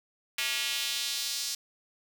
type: tone with high-pass filter sweep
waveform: square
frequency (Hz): 128.4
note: C3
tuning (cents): -32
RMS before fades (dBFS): -32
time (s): 0.38-1.55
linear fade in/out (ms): 5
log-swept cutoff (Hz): 2500 to 5000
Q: 1.8
effects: none